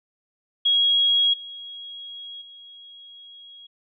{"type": "tone with level steps", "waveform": "sine", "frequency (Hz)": 3302, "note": "G#7", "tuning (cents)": -11, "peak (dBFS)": [-16, -35, -42], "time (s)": [0.65, 3.67], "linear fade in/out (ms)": 10, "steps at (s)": [1.33, 2.41], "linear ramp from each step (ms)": 10, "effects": []}